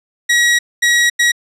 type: tone bursts at uneven times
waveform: sawtooth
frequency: 1910 Hz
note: A#6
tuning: 42 cents sharp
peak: -6 dBFS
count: 3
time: 0.29-0.59 / 0.82-1.1 / 1.19-1.32 s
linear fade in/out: 10 ms
effects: low-pass 9000 Hz 12 dB/octave